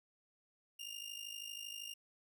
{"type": "tone with amplitude modulation", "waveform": "sawtooth", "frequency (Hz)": 2815, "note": "F7", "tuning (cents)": 13, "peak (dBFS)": -38, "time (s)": [0.79, 1.94], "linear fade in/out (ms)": 10, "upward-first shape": "sine", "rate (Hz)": 52.7, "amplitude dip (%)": 75, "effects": []}